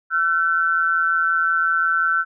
sine tone pair together, 1352.4 / 1518 Hz, E6 / F#6, +44 / +44 cents, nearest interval major second, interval 200 cents, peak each -19 dBFS, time 0.1-2.25 s, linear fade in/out 50 ms, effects none

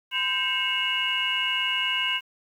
sine tone cluster, 1020 / 1572 / 2181 / 2690 / 2888 Hz, C6 / G6 / C#7 / E7 / F#7, -44 / +4 / -29 / +34 / -43 cents, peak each -33 / -32 / -31 / -30 / -25 dBFS, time 0.11-2.21 s, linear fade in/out 50 ms, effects tanh soft clip ceiling -13 dBFS + 9-bit

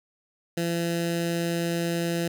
15% pulse tone with notch filter, 169.6 Hz, E3, 50 cents sharp, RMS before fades -27 dBFS, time 0.57-2.28 s, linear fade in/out 5 ms, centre 1000 Hz, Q 1, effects none

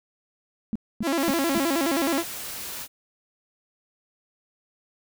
sine tone bursts, 219.1 Hz, A3, 7 cents flat, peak -23 dBFS, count 4, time 0.73-1.58 s, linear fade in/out 0 ms, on 25 ms, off 250 ms
sawtooth tone with vibrato, 303.3 Hz, D#4, 44 cents flat, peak -18 dBFS, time 1.02-2.24 s, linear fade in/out 50 ms, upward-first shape square, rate 9.5 Hz, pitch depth 180 cents each way
white noise, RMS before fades -35 dBFS, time 1.16-2.88 s, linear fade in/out 50 ms
effects none

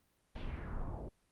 brown noise with low-pass filter sweep, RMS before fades -41 dBFS, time 0.35-1.09 s, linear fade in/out 10 ms, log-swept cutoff 3700 to 570 Hz, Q 2.3, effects pink hiss -75 dBFS RMS until 1.31 s + Opus 32 kbps

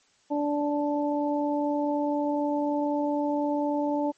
harmonic tone, 292 Hz, D4, 10 cents flat, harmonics 1 / 2 / 3, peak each -26 / -29 / -31 dBFS, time 0.3-4.12 s, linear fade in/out 20 ms, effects white hiss -64 dBFS RMS until 4.17 s + MP3 32 kbps

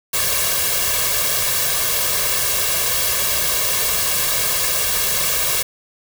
white noise with comb filter, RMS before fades -19 dBFS, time 0.13-5.63 s, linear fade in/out 10 ms, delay 1.8 ms, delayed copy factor +0.85, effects none

